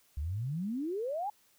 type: exponential sweep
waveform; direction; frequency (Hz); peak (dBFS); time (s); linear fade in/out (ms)
sine; up; 66.9 to 859; -32; 0.17-1.3; 5
effects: white hiss -67 dBFS RMS until 1.58 s